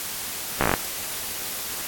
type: slowing click train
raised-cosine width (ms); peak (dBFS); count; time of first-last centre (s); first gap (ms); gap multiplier
0.5; -4; 8; 0.61-0.739; 14; 1.09
effects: white hiss -31 dBFS RMS until 1.87 s + AAC 64 kbps